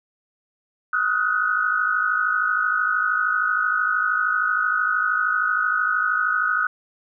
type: tone cluster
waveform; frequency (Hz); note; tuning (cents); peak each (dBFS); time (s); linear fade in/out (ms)
sine; 1261 / 1453 / 1506; D#6 / F#6 / F#6; +23 / -32 / +30; -23; 0.93-6.67; 5
effects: none